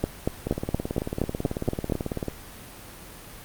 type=two click trains; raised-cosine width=2 ms; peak=-9 / -14 dBFS; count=9 / 34; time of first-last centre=0.04-1.922 / 0.47-2.283 s; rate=4.25 / 18.2 Hz; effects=pink hiss -43 dBFS RMS until 3.44 s + Opus 32 kbps